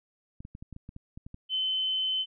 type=clicks; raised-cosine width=5 ms; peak=-30 dBFS; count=11; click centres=0.405 / 0.451 / 0.551 / 0.625 / 0.727 / 0.764 / 0.891 / 0.964 / 1.175 / 1.265 / 1.344 s
type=tone; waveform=sine; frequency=3056 Hz; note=G7; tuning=45 cents flat; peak=-26 dBFS; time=1.49-2.26 s; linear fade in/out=50 ms
effects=none